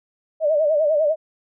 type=tone with vibrato; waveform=sine; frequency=610 Hz; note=D#5; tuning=34 cents flat; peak=-15 dBFS; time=0.4-1.16 s; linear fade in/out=50 ms; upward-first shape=sine; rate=10 Hz; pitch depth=95 cents each way; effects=none